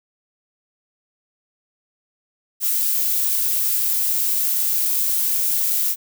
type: noise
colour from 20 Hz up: violet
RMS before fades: -20 dBFS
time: 2.6-5.96 s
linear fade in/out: 50 ms
effects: none